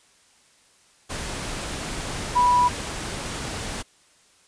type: tone in noise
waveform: sine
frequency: 983 Hz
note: B5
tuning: 8 cents flat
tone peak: -15 dBFS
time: 2.35-2.69 s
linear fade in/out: 20 ms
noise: pink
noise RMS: -31 dBFS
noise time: 1.09-3.83 s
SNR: +13 dB
effects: white hiss -58 dBFS RMS until 4.47 s + resampled to 22050 Hz